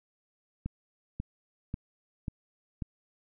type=click train; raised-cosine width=5 ms; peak=-21 dBFS; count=5; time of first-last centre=0.66-2.822 s; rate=1.85 Hz; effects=none